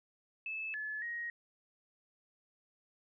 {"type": "tone with pitch steps", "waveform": "sine", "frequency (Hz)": [2614, 1720, 1882], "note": ["E7", "A6", "A#6"], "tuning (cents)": [-15, -40, 16], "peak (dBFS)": -37, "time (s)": [0.46, 1.3], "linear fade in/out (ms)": 2, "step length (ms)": 280, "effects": []}